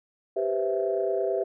sine chord, C major seventh, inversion second, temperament equal, 392 / 493.9 / 523.3 / 659.3 Hz, G4 / B4 / C5 / E5, 0 / 0 / 0 / 0 cents, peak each -27 / -31 / -32 / -28 dBFS, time 0.36-1.44 s, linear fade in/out 10 ms, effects tanh soft clip ceiling -13 dBFS

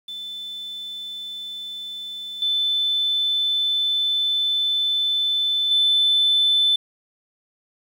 sine tone with level steps, 3520 Hz, A7, in tune, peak -30 / -18 / -14 dBFS, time 0.08-6.76 s, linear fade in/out 5 ms, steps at 2.42 / 5.71 s, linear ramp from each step 2 ms, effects tanh soft clip ceiling -10 dBFS + 8-bit

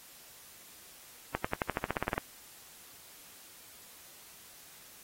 accelerating click train, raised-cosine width 0.5 ms, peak -15 dBFS, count 13, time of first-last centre 1.35-2.18 s, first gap 95 ms, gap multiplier 0.94, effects white hiss -54 dBFS RMS until 5.03 s + AAC 48 kbps

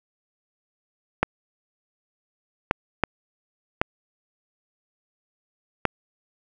clicks, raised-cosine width 0.5 ms, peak -3 dBFS, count 5, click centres 1.23 / 2.711 / 3.037 / 3.815 / 5.853 s, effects none

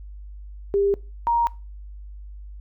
sine tone pair in turn, 399.9 / 938.8 Hz, G4 / A#5, +35 / +12 cents, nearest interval octave + minor third, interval 1477 cents, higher second, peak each -17 dBFS, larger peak neither, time 0.74-0.94 / 1.27-1.47 s, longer neither, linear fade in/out 0 ms, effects noise-tail reverb RT60 0.3 s tail -22 dB re dry + added 50 Hz sine -36 dBFS peak until 2.6 s

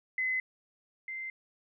sine tone pair in turn, 2035 / 2081 Hz, C7 / C7, -49 / -10 cents, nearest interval unison, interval 39 cents, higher second, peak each -28 / -36 dBFS, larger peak first, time 0.18-0.4 / 1.08-1.3 s, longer neither, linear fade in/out 2 ms, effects none

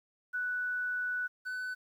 sine / triangle tone pair in turn, 1483 / 1502 Hz, F#6 / F#6, +4 / +26 cents, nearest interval unison, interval 22 cents, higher second, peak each -31 / -33 dBFS, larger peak first, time 0.33-1.28 / 1.45-1.75 s, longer first, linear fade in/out 20 ms, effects 11-bit

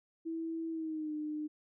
sine tone with pitch glide, 327 to 303.3 Hz, E4 to D#4, -14 to -44 cents, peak -35 dBFS, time 0.25-1.48 s, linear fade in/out 20 ms, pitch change -130 cents, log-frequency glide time 0.7-1.13 s, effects none

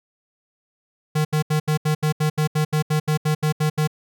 square tone bursts, 153.3 Hz, D#3, 25 cents flat, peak -18 dBFS, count 16, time 1.15-3.875 s, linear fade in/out 10 ms, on 100 ms, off 75 ms, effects none

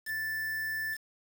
triangle tone with quantisation, 1760 Hz, A6, in tune, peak -30 dBFS, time 0.05-0.98 s, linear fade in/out 50 ms, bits 7, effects none

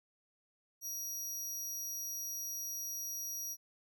sawtooth tone, 5750 Hz, F8, 50 cents sharp, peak -36 dBFS, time 0.81-3.57 s, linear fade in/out 50 ms, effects none

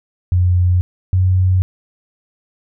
sine tone pair in turn, 89.7 / 92.54 Hz, F2 / F#2, +47 / +1 cents, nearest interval minor second, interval 54 cents, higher second, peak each -10 dBFS, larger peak neither, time 0.32-0.81 / 1.13-1.62 s, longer neither, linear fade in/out 0 ms, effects none

